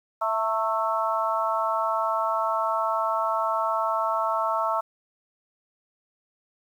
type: harmonic tone with a mistuned harmonic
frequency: 220 Hz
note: A3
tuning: in tune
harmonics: 3 / 4 / 5 / 6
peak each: -28 / -28 / -28 / -28 dBFS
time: 0.21-4.81 s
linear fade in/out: 10 ms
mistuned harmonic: 4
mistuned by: +41 cents
effects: 9-bit